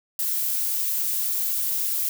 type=noise; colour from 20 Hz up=violet; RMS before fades=-25 dBFS; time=0.19-2.09 s; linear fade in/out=2 ms; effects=none